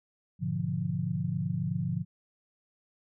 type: chord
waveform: sine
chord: G# diminished seventh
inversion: none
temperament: equal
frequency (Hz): 103.83 / 123.47 / 146.83 / 174.61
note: G#2 / B2 / D3 / F3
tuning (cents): 0 / 0 / 0 / 0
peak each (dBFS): -36 / -36 / -33 / -32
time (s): 0.39-2.05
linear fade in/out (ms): 50
effects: none

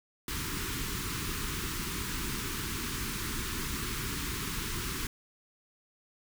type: band-stop noise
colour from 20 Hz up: pink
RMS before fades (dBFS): -35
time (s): 0.28-5.07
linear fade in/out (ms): 2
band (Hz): 410 to 1000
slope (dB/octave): 48
effects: none

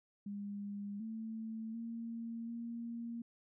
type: tone with pitch steps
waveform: sine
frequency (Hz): 202.8 / 222.4 / 230.2 / 233.4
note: G#3 / A3 / A#3 / A#3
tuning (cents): -41 / +19 / -22 / +2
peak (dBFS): -40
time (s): 0.26-3.22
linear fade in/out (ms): 5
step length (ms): 740
effects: none

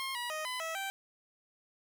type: tone with pitch steps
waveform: 15% pulse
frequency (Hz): 1069 / 966 / 622 / 1007 / 650 / 780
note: C6 / B5 / D#5 / B5 / E5 / G5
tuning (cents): +37 / -39 / -1 / +33 / -24 / -9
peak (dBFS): -29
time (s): 0-0.9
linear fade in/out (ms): 0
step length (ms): 150
effects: none

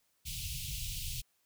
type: band-stop noise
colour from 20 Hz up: pink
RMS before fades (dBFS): -39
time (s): 0.25-1.22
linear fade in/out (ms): 20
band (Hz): 150 to 2600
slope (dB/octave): 48
effects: white hiss -75 dBFS RMS until 1.45 s

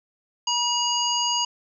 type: harmonic tone with a mistuned harmonic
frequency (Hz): 960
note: B5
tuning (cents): -49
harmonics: 1 / 3 / 5 / 7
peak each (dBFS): -26 / -25 / -28 / -28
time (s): 0.47-1.45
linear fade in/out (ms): 5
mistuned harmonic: 7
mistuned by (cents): -26
effects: none

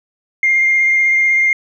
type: tone with vibrato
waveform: sine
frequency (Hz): 2114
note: C7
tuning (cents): +17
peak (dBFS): -9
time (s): 0.43-1.53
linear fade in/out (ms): 2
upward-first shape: sine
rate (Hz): 16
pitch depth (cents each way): 13
effects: tanh soft clip ceiling -5 dBFS

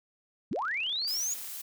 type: linear sweep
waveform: sine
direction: up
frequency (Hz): 130.81 to 6890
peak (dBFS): -29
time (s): 0.51-1.34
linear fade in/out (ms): 5
type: click train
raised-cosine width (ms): 0.2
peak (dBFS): -34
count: 32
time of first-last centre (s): 0.53-1.475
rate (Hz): 32.8
type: noise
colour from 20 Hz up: blue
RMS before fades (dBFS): -40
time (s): 1.07-1.62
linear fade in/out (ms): 10
effects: none

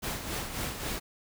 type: noise with tremolo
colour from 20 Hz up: pink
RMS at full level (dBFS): -33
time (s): 0.02-1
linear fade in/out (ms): 20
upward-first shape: sine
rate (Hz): 3.7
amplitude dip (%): 55
effects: none

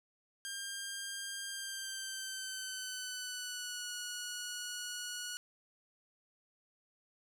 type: tone with pitch glide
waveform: 10% pulse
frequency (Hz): 1600 to 1458.8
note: G6 to F#6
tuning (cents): +35 to -25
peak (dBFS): -31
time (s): 0.45-5.37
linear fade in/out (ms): 0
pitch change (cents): -160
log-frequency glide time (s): 1.47-3.92
effects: 12-bit

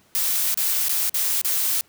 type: noise with dropouts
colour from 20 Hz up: blue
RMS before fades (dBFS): -22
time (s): 0.15-1.81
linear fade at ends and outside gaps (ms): 0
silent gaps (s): 0.543-0.574 / 0.884-0.894 / 1.095-1.143 / 1.414-1.447
effects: pink hiss -58 dBFS RMS until 1.88 s + high-pass 100 Hz 12 dB/octave

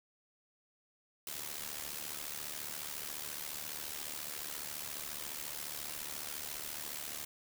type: noise with amplitude modulation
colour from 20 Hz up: white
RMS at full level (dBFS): -39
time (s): 1.27-7.25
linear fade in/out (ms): 2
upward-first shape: sine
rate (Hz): 74.4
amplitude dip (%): 75
effects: none

